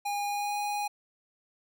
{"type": "tone with pitch glide", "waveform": "square", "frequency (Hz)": [816, 824.1], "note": ["G#5", "G#5"], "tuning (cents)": [-31, -14], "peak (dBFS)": -30, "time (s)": [0.05, 0.88], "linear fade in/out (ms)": 10, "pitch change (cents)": 17, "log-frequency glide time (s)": [0.25, 0.58], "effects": []}